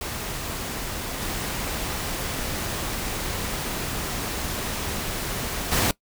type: noise with level steps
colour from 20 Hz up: pink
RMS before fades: -31 / -29 / -21 dBFS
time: 0.01-5.91 s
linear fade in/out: 2 ms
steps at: 1.2 / 5.71 s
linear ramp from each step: 20 ms
effects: noise-tail reverb RT60 0.1 s tail -21 dB re dry